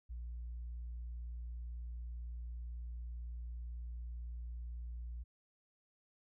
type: tone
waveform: sine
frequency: 59 Hz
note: A#1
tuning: 22 cents sharp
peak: -40 dBFS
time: 0.09-5.24 s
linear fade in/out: 20 ms
effects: tanh soft clip ceiling -39 dBFS